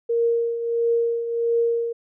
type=tone with tremolo; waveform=sine; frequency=466.2 Hz; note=A#4; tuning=in tune; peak=-16 dBFS; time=0.09-1.93 s; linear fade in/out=10 ms; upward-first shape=triangle; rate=1.5 Hz; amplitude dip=65%; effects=none